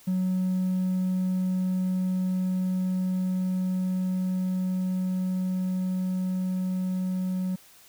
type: tone with level ramp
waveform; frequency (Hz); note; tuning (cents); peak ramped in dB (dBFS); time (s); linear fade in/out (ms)
triangle; 185; F#3; 0; -20 to -23; 0.07-7.56; 10
effects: tanh soft clip ceiling -18 dBFS + white hiss -54 dBFS RMS until 7.88 s